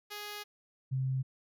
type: tone pair in turn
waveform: 5% pulse / sine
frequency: 415.3 / 131.65 Hz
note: G#4 / C3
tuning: 0 / +11 cents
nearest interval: octave + minor sixth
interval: 1989 cents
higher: first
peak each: -29 / -29 dBFS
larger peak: neither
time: 0.1-0.44 / 0.91-1.23 s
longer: first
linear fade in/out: 20 ms
effects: none

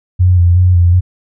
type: tone with vibrato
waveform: sine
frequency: 89 Hz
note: F2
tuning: 33 cents sharp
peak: -5 dBFS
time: 0.19-1.01 s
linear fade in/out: 20 ms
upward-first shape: square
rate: 2.7 Hz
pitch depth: 34 cents each way
effects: none

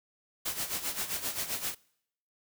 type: noise with tremolo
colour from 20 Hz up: white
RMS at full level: -32 dBFS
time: 0.45-1.75 s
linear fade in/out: 10 ms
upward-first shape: sine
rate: 7.6 Hz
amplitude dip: 70%
effects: noise-tail reverb RT60 0.7 s tail -24 dB re dry

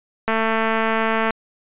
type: click train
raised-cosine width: 0.5 ms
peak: -6 dBFS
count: 230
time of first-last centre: 0.28-1.307 s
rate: 223 Hz
effects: resampled to 8000 Hz

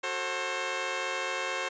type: chord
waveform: 10% pulse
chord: F# diminished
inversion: none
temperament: just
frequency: 370 / 444 / 532.8 Hz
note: F#4 / A4 / C5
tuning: 0 / +16 / +31 cents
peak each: -29 / -30 / -24 dBFS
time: 0.03-1.69 s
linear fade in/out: 10 ms
effects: resampled to 16000 Hz

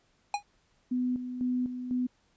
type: tone with exponential decay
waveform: square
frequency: 821 Hz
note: G#5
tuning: 20 cents flat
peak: -24 dBFS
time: 0.34-0.43 s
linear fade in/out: 2 ms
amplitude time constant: 19 ms
type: tone with tremolo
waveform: sine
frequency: 250 Hz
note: B3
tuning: 21 cents sharp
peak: -26 dBFS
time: 0.91-2.07 s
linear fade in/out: 10 ms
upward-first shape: square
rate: 2 Hz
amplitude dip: 60%
effects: pink hiss -69 dBFS RMS until 2.36 s + resampled to 16000 Hz

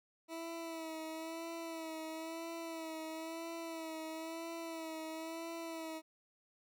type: tone with vibrato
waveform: 20% pulse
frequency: 325.4 Hz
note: E4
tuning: 22 cents flat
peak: -37 dBFS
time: 0.28-6.02 s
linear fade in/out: 50 ms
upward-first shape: sine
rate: 1 Hz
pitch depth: 40 cents each way
effects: none

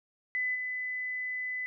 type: tone with level steps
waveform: sine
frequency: 2006 Hz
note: B6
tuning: 26 cents sharp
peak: -28 / -32 dBFS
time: 0.35-1.66 s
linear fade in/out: 0 ms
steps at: 0.54 s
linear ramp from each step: 20 ms
effects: none

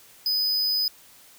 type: tone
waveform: square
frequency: 5000 Hz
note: D#8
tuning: 8 cents sharp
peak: -22 dBFS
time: 0.26-0.88 s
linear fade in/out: 2 ms
effects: white hiss -52 dBFS RMS until 1.38 s

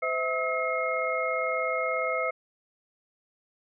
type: tone cluster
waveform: sine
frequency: 513 / 650 / 1285 / 2147 Hz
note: C5 / E5 / E6 / C7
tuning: -34 / -24 / -45 / +44 cents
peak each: -31 dBFS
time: 0.02-2.31 s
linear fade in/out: 10 ms
effects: none

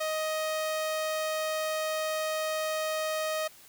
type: tone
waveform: sawtooth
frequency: 626 Hz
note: D#5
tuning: 10 cents sharp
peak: -25 dBFS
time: 0-3.48 s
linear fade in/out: 10 ms
effects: white hiss -54 dBFS RMS until 3.68 s

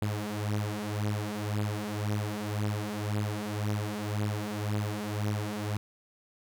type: beating tone pair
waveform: sawtooth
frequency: 103.83 / 105.73 Hz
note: G#2 / G#2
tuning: 0 / +31 cents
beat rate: 1.9 Hz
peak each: -29 dBFS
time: 0.02-5.77 s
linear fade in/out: 0 ms
effects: none

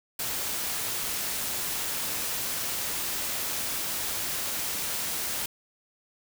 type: noise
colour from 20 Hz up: white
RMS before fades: -31 dBFS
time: 0.19-5.46 s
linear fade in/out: 5 ms
effects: none

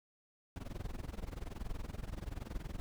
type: noise with amplitude modulation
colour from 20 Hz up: brown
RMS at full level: -39 dBFS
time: 0.56-2.8 s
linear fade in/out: 0 ms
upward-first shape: sine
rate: 21.1 Hz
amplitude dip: 90%
effects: none

